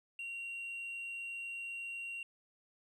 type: tone with hard clipping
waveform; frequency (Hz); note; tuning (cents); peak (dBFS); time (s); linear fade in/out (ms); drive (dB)
triangle; 2754; F7; -25; -39; 0.19-2.23; 2; 1
effects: none